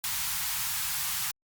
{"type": "band-stop noise", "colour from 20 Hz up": "white", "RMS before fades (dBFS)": -31, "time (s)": [0.04, 1.31], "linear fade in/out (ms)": 0, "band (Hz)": [170, 780], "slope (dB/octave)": 48, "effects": ["Opus 48 kbps"]}